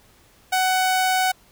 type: tone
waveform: sawtooth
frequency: 747 Hz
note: F#5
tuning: 16 cents sharp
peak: -14 dBFS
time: 0.52-1.32 s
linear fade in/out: 10 ms
effects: pink hiss -55 dBFS RMS until 1.51 s